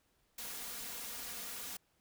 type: noise with comb filter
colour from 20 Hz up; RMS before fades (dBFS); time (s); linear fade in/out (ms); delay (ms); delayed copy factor
white; -44; 0.38-1.77; 5; 4.2; +0.6
effects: pink hiss -75 dBFS RMS until 2 s